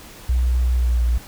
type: tone with pitch glide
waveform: sine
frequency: 61.74 to 59.12 Hz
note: B1 to A#1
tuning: 0 to +25 cents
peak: -15 dBFS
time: 0.29-1.18 s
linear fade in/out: 5 ms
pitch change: -75 cents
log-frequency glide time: 0.74-1.03 s
effects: pink hiss -41 dBFS RMS until 1.27 s